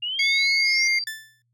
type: exponential sweep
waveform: sine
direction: up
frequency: 2800 to 5920 Hz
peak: -25 dBFS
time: 0.02-0.88 s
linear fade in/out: 10 ms
type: tone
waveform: sine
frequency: 4699 Hz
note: D8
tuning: in tune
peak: -26 dBFS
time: 0.19-1.04 s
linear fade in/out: 2 ms
type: tone with pitch glide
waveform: triangle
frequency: 2183 to 2120 Hz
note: C#7 to C7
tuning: -27 to +22 cents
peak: -18 dBFS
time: 0.19-0.99 s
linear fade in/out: 5 ms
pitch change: -51 cents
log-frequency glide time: 0.5-0.82 s
type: tone with exponential decay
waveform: sawtooth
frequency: 1760 Hz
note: A6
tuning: in tune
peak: -23 dBFS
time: 1.07-1.42 s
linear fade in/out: 2 ms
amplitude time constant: 74 ms
effects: noise-tail reverb RT60 0.1 s tail -22 dB re dry + added 119 Hz sine -68 dBFS peak until 1.53 s